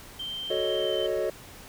sine tone with pitch glide, 3136 to 3086 Hz, G7 to G7, 0 to -28 cents, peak -32 dBFS, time 0.19-1.07 s, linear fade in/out 10 ms, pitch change -28 cents, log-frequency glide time 0.78-0.94 s
triangle chord, D# half-diminished seventh, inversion first, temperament equal, 370 / 440 / 554.4 / 622.3 Hz, F#4 / A4 / C#5 / D#5, 0 / 0 / 0 / 0 cents, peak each -29 dBFS, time 0.5-1.3 s, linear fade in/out 5 ms
effects pink hiss -47 dBFS RMS until 1.68 s

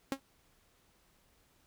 sawtooth tone with exponential decay, 271.7 Hz, C#4, 35 cents flat, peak -24 dBFS, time 0.12-0.2 s, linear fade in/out 0 ms, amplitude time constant 16 ms, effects pink hiss -69 dBFS RMS until 1.66 s

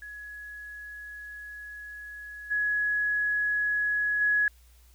sine tone with level steps, 1681 Hz, G#6, 20 cents sharp, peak -39 / -24 / -21 dBFS, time 0.02-4.48 s, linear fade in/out 2 ms, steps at 2.5 / 4.2 s, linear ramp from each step 20 ms, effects added 60 Hz sine -54 dBFS peak until 4.94 s + white hiss -63 dBFS RMS until 4.94 s

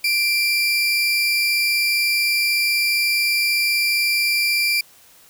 30% pulse tone pair together, 2359 / 5002 Hz, D7 / D#8, +7 / +8 cents, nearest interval octave + minor second, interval 1301 cents, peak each -15 / -22 dBFS, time 0.04-4.81 s, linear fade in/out 5 ms, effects white hiss -50 dBFS RMS until 5.29 s

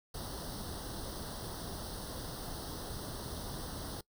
pink noise with comb filter, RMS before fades -42 dBFS, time 0.14-4.01 s, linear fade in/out 5 ms, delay 0.21 ms, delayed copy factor +0.9, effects noise-tail reverb RT60 0.1 s tail -22 dB re dry

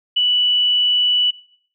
sine tone, 2960 Hz, F#7, in tune, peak -13 dBFS, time 0.16-1.31 s, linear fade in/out 10 ms, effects noise-tail reverb RT60 0.6 s tail -21 dB re dry

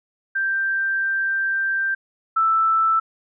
sine tone pair in turn, 1574 / 1322.4 Hz, G6 / E6, +7 / +5 cents, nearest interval minor third, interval 302 cents, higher first, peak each -19 / -15 dBFS, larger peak second, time 0.35-1.95 / 2.36-3 s, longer first, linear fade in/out 10 ms, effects none

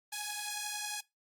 5% pulse beating tone pair, 830.6 / 841.6 Hz, G#5 / G#5, 0 / +23 cents, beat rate 11 Hz, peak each -26 / -29 dBFS, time 0.12-1.01 s, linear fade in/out 10 ms, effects noise-tail reverb RT60 0.2 s tail -21 dB re dry + Opus 32 kbps

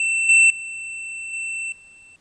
square tone with level steps, 2684 Hz, E7, 31 cents sharp, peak -19 / -11 / -30 / -26 / -46 dBFS, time 0-2.16 s, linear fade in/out 2 ms, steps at 0.29 / 0.5 / 1.33 / 1.72 s, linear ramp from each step 2 ms, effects pink hiss -61 dBFS RMS until 2.2 s + resampled to 22050 Hz

